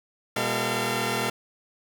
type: tone cluster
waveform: 10% pulse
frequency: 122.1 / 203.7 / 451.6 / 687 Hz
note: B2 / G#3 / A4 / F5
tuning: -19 / -33 / +45 / -29 cents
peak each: -22 dBFS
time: 0.36-1.3 s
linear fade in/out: 5 ms
effects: none